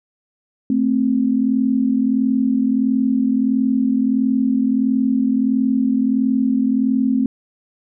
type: tone pair together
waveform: sine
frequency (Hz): 221.9 / 263.4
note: A3 / C4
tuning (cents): +15 / +12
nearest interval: minor third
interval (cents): 297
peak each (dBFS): -18 / -16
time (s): 0.7-7.26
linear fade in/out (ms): 2
effects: none